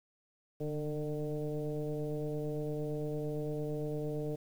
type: tone with frequency modulation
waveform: sine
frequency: 299.6 Hz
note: D4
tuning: 35 cents sharp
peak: -33 dBFS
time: 0.6-4.36 s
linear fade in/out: 10 ms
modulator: 152 Hz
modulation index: 1.7
effects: 10-bit